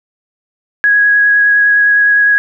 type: tone with vibrato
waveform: sine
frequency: 1661.2 Hz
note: G#6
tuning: in tune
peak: -6 dBFS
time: 0.84-2.38 s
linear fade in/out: 0 ms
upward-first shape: sine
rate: 9.8 Hz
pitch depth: 10 cents each way
effects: none